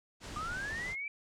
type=low-pass noise; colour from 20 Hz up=pink; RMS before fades=-45 dBFS; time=0.2-0.96 s; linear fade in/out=50 ms; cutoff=8100 Hz; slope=24 dB/octave
type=linear sweep; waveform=sine; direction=up; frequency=1189 to 2349 Hz; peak=-36 dBFS; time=0.36-1.08 s; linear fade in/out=2 ms
type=clicks; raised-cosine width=5 ms; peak=-34 dBFS; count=4; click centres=0.371 / 0.519 / 0.571 / 0.73 s
effects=none